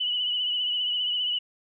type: tone with vibrato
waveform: sine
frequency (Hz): 2960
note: F#7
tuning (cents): 0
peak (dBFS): -24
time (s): 0-1.39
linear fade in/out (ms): 10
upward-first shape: triangle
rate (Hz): 15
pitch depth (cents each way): 50
effects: none